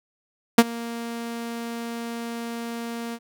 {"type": "tone with ADSR envelope", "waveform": "sawtooth", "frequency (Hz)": 233.1, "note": "A#3", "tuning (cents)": 0, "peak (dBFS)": -3, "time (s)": [0.58, 3.19], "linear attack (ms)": 6, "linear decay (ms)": 42, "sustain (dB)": -23, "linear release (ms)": 54, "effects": []}